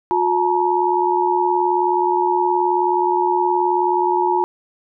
sine tone cluster, 359.3 / 865 / 944 Hz, F4 / A5 / A#5, +49 / -30 / +22 cents, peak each -19 dBFS, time 0.11-4.44 s, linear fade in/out 0 ms, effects none

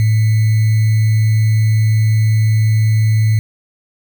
sine tone with sample-and-hold, 109.3 Hz, A2, 11 cents flat, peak -9 dBFS, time 0-3.39 s, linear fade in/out 0 ms, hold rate 2100 Hz, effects none

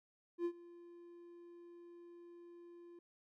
triangle tone with ADSR envelope, 345.5 Hz, F4, 19 cents flat, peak -31 dBFS, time 0.38-2.99 s, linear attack 71 ms, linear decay 70 ms, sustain -21 dB, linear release 3 ms, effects none

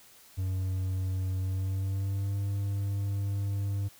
triangle tone with pitch glide, 93.6 to 99.74 Hz, F#2 to G2, +20 to +30 cents, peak -26 dBFS, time 0.37-3.89 s, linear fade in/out 20 ms, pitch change +110 cents, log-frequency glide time 1.41-2.37 s, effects white hiss -56 dBFS RMS until 3.99 s

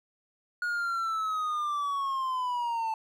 triangle linear sweep, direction down, 1446 to 880 Hz, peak -26 dBFS, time 0.62-2.94 s, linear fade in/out 2 ms, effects none

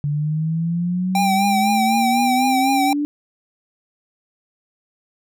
sine exponential sweep, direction up, 144.1 to 295.6 Hz, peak -18 dBFS, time 0.04-3.05 s, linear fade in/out 0 ms
square tone with vibrato, 784 Hz, G5, in tune, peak -17 dBFS, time 1.15-2.93 s, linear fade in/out 2 ms, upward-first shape triangle, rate 4 Hz, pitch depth 59 cents each way
effects none

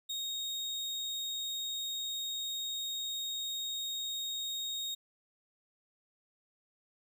35% pulse tone, 3729 Hz, A#7, in tune, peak -33 dBFS, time 0.09-4.95 s, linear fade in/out 10 ms, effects none

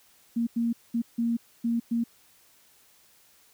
sine tone bursts at uneven times, 233.1 Hz, A#3, in tune, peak -23 dBFS, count 6, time 0.36-0.47 / 0.56-0.73 / 0.94-1.02 / 1.18-1.37 / 1.64-1.8 / 1.91-2.04 s, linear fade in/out 10 ms, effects white hiss -60 dBFS RMS until 3.53 s

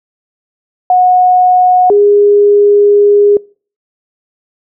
sine tone pair in turn, 730 / 409.7 Hz, F#5 / G#4, -24 / -24 cents, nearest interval minor seventh, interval 1000 cents, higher first, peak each -4 dBFS, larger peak neither, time 0.9-1.9 / 1.9-3.37 s, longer second, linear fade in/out 2 ms, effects noise-tail reverb RT60 0.4 s tail -24 dB re dry

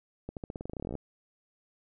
accelerating click train, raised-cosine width 2 ms, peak -24 dBFS, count 19, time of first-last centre 0.29-0.953 s, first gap 78 ms, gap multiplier 0.9, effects none

